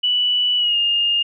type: tone with pitch glide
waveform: sine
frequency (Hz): 2960 to 2828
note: F#7 to F7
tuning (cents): 0 to +21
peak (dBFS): -15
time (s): 0.03-1.23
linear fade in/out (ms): 10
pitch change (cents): -79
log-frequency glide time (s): 0.57-0.77
effects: none